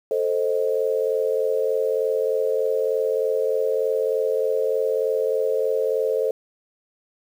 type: chord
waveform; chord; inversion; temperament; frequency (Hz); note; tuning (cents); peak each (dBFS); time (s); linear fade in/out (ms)
sine; A diminished; none; equal; 440 / 523.3 / 622.3; A4 / C5 / Eb5; 0 / 0 / 0; -22 / -23 / -28; 0.11-6.31; 2
effects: 8-bit